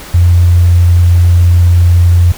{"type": "tone", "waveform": "sine", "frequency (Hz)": 87.31, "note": "F2", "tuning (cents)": 0, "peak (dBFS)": -3, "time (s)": [0.14, 2.32], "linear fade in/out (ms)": 5, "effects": ["pink hiss -29 dBFS RMS until 2.37 s"]}